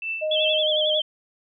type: tone with tremolo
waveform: sine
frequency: 2658 Hz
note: E7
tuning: 14 cents sharp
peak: -24 dBFS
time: 0.02-0.66 s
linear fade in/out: 2 ms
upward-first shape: triangle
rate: 2.8 Hz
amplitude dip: 100%
type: tone with pitch glide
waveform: sine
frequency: 620 to 614.3 Hz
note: D#5 to D#5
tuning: -6 to -22 cents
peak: -22 dBFS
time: 0.21-1.01 s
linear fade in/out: 20 ms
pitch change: -16 cents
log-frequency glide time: 0.57-0.7 s
type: tone with vibrato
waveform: sine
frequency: 3275 Hz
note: G#7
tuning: 25 cents flat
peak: -21 dBFS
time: 0.31-1.02 s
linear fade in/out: 5 ms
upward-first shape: sine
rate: 11 Hz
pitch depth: 95 cents each way
effects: none